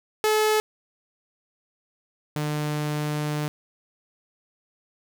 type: tone pair in turn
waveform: sawtooth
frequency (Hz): 430 / 149.85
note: A4 / D3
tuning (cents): -40 / +35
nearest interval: octave + tritone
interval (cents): 1825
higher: first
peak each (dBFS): -15 / -21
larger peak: first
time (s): 0.24-0.6 / 2.36-3.48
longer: second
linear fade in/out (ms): 0
effects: none